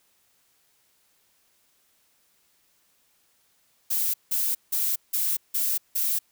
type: noise bursts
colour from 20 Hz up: violet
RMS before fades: -25 dBFS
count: 6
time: 3.9-6.19 s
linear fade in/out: 10 ms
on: 240 ms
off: 170 ms
effects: white hiss -66 dBFS RMS until 6.31 s